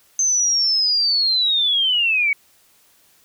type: linear sweep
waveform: sine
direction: down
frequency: 6272 to 2217 Hz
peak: -15 dBFS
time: 0.19-2.33 s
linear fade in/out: 2 ms
effects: white hiss -56 dBFS RMS until 3.24 s